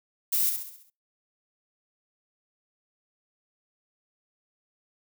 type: noise with echo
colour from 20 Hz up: violet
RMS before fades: -25 dBFS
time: 0.32-0.5 s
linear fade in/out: 10 ms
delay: 67 ms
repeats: 6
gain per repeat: -6 dB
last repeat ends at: 0.902 s
effects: noise-tail reverb RT60 0.3 s tail -25 dB re dry